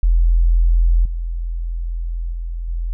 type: tone with level steps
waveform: sine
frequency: 42.18 Hz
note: E1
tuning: 41 cents sharp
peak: -10 / -20 / -22 / -19 dBFS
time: 0.03-2.93 s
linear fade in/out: 0 ms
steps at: 1.05 / 2.32 / 2.68 s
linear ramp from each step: 5 ms
effects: none